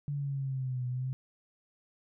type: linear two-way sweep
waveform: sine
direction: down then up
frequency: 145.1 to 124 to 132.2 Hz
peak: -31 dBFS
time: 0.08-1.13 s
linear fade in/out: 0 ms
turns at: 0.87 s
effects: none